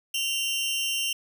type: tone pair together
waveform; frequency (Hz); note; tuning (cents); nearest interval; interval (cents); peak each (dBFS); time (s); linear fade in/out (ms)
sawtooth; 2780 / 3081; F7 / G7; -9 / -31; major second; 178; -24 / -27; 0.14-1.13; 5
effects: none